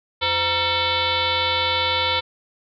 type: tone with frequency modulation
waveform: sine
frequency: 2217 Hz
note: C#7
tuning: in tune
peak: -18 dBFS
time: 0.21-2.21 s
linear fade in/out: 20 ms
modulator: 426 Hz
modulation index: 4.2
effects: none